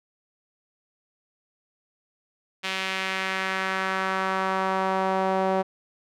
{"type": "tone with band-pass filter sweep", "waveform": "sawtooth", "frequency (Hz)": 190, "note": "F#3", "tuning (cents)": 46, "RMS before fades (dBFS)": -26, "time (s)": [2.63, 5.63], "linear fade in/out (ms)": 20, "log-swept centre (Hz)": [2800, 660], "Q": 1.5, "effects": []}